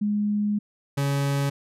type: tone pair in turn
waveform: sine / 40% pulse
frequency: 207.7 / 140.31 Hz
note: G#3 / C#3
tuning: 0 / +21 cents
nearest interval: perfect fifth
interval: 679 cents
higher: first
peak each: -21 dBFS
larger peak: neither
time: 0.01-0.59 / 0.97-1.5 s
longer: first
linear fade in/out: 10 ms
effects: resampled to 32000 Hz